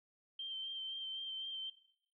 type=tone with vibrato; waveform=sine; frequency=3136 Hz; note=G7; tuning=in tune; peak=-40 dBFS; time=0.39-1.7 s; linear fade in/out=5 ms; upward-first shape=sine; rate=3.9 Hz; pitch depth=21 cents each way; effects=noise-tail reverb RT60 0.7 s tail -18 dB re dry